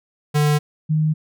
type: tone pair in turn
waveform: square / sine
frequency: 148.7 / 155.16 Hz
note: D3 / D#3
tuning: +22 / -4 cents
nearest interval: minor second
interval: 74 cents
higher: second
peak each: -15 dBFS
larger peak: neither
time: 0.34-0.59 / 0.89-1.14 s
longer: neither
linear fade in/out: 20 ms
effects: none

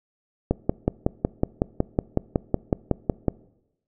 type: click train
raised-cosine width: 2 ms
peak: -6 dBFS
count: 16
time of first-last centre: 0.51-3.283 s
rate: 5.41 Hz
effects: noise-tail reverb RT60 0.9 s tail -22 dB re dry

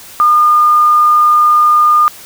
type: tone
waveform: sine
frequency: 1214 Hz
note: D#6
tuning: 43 cents flat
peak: -5 dBFS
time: 0.2-2.08 s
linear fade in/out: 0 ms
effects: white hiss -34 dBFS RMS until 2.25 s

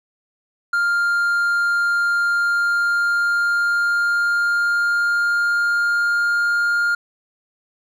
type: tone with pitch glide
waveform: triangle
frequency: 1400 to 1409.7 Hz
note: F6 to F6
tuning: +4 to +16 cents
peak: -14 dBFS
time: 0.73-6.95 s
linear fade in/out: 5 ms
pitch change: +12 cents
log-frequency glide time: 2.3-6.49 s
effects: none

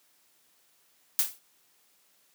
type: noise with exponential decay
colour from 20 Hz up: blue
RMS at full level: -21 dBFS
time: 1.19-1.39 s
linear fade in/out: 0 ms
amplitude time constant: 42 ms
effects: white hiss -66 dBFS RMS until 2.34 s + high-pass 150 Hz 12 dB/octave

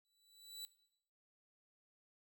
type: tone with exponential growth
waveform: sawtooth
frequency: 3951 Hz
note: B7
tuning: in tune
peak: -40 dBFS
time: 0.05-0.65 s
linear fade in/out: 0 ms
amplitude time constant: 130 ms
effects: noise-tail reverb RT60 0.7 s tail -17 dB re dry

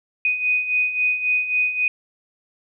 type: beating tone pair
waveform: sine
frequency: 2489 / 2492.7 Hz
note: D#7 / D#7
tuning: 0 / +3 cents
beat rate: 3.7 Hz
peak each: -25 / -19 dBFS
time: 0.25-1.88 s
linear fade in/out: 2 ms
effects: none

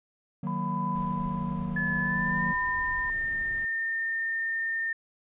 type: chord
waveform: triangle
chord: D# minor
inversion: none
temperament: equal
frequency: 155.56 / 185 / 233.1 Hz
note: D#3 / F#3 / A#3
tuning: 0 / 0 / 0 cents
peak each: -32 / -30 / -34 dBFS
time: 0.43-2.53 s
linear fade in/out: 5 ms
type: tone with tremolo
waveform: sine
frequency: 1000 Hz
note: B5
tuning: 21 cents sharp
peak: -29 dBFS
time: 0.47-3.1 s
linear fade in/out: 0 ms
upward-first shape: triangle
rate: 0.59 Hz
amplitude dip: 85%
type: noise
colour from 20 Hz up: brown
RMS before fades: -43 dBFS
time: 0.95-3.65 s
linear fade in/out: 2 ms
type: tone with pitch glide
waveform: sine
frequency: 1723 to 1814.9 Hz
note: A6 to A#6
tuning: -37 to -47 cents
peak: -27 dBFS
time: 1.76-4.93 s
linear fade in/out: 5 ms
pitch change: +90 cents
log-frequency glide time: 2-2.43 s
effects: resampled to 8000 Hz

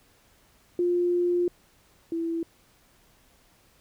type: tone pair in turn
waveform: sine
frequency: 352 / 331.9 Hz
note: F4 / E4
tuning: +14 / +12 cents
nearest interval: minor second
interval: 102 cents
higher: first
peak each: -21 / -26 dBFS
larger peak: first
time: 0.79-1.48 / 2.12-2.43 s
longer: first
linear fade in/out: 2 ms
effects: pink hiss -61 dBFS RMS until 3.8 s

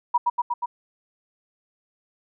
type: tone with echo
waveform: sine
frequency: 963 Hz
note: B5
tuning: 44 cents flat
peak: -15 dBFS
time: 0.14-0.18 s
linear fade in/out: 10 ms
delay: 120 ms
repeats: 4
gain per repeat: -2 dB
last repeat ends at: 0.66 s
effects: none

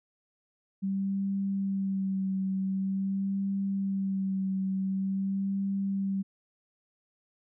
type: tone with vibrato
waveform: sine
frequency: 193.7 Hz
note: G3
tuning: 20 cents flat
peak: -27 dBFS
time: 0.82-6.23 s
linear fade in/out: 20 ms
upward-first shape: sine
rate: 0.46 Hz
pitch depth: 24 cents each way
effects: none

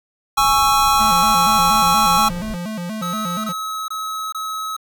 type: chord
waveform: square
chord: C# minor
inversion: second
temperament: just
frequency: 831.5 / 1108.7 / 1330.5 Hz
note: G#5 / C#6 / E6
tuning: +2 / 0 / +16 cents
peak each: -18 dBFS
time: 0.37-2.29 s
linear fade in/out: 10 ms
type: noise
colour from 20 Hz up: brown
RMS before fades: -32 dBFS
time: 0.38-2.56 s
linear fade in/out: 0 ms
type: tone with vibrato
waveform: square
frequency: 195 Hz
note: G3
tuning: 9 cents flat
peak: -25 dBFS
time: 0.99-3.53 s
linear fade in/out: 20 ms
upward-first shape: square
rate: 4.2 Hz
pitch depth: 190 cents each way
type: tone bursts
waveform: square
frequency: 1284 Hz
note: E6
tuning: 46 cents flat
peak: -24 dBFS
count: 4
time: 3.02-4.766 s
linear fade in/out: 5 ms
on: 420 ms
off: 22 ms
effects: none

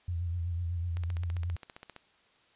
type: tone with vibrato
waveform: sine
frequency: 86.1 Hz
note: F2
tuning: 24 cents flat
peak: -30 dBFS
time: 0.08-1.56 s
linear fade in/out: 5 ms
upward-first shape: sine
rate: 8 Hz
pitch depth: 56 cents each way
type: click train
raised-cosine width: 0.3 ms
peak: -29 dBFS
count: 16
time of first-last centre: 0.97-1.963 s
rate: 15.1 Hz
effects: white hiss -65 dBFS RMS until 2.55 s + resampled to 8000 Hz

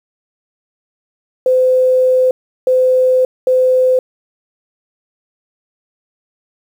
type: tone bursts at uneven times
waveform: sine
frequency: 512 Hz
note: C5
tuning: 38 cents flat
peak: -8 dBFS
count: 3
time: 1.46-2.31 / 2.67-3.25 / 3.47-3.99 s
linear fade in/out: 2 ms
effects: 7-bit

